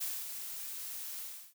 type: noise with ADSR envelope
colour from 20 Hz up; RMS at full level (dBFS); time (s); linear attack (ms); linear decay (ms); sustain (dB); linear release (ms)
blue; -36; 0-1.54; 16; 230; -6; 330
effects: none